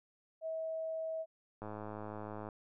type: tone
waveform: sine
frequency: 644 Hz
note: E5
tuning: 41 cents flat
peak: -36 dBFS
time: 0.41-1.26 s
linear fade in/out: 50 ms
type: click train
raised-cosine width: 1 ms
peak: -30 dBFS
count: 93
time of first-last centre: 1.62-2.488 s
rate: 106 Hz
effects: none